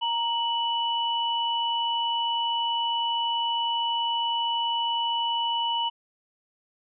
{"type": "tone pair together", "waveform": "sine", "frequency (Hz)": [932.3, 2960], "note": ["A#5", "F#7"], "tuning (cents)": [0, 0], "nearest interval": "octave + minor sixth", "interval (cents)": 2000, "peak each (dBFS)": [-26, -27], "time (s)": [0.01, 5.9], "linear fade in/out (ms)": 20, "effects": []}